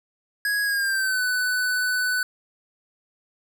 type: tone with pitch glide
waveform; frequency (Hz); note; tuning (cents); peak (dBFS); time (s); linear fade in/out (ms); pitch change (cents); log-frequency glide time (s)
square; 1661.2 to 1497.2; G#6 to F#6; 0 to +20; -22; 0.45-2.23; 2; -180; 0.64-1.22
effects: none